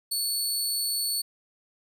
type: tone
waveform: 20% pulse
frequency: 4435 Hz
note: C#8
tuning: in tune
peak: -20 dBFS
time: 0.11-1.22 s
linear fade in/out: 10 ms
effects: none